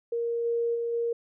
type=tone with level steps; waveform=sine; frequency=467.9 Hz; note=A#4; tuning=6 cents sharp; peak=-26 / -24 / -27 / -25 dBFS; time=0.12-1.13 s; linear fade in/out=5 ms; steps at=0.44 / 0.74 / 0.92 s; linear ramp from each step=20 ms; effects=none